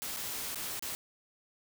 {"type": "noise with dropouts", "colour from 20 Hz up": "white", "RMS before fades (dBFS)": -38, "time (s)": [0.02, 0.95], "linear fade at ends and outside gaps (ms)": 0, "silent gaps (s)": [[0.164, 0.169], [0.546, 0.557], [0.794, 0.824]], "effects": []}